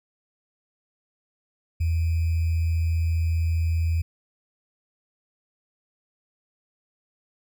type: tone with sample-and-hold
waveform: sine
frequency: 82.41 Hz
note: E2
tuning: in tune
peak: -20 dBFS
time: 1.8-4.02 s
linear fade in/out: 10 ms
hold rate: 2450 Hz
effects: none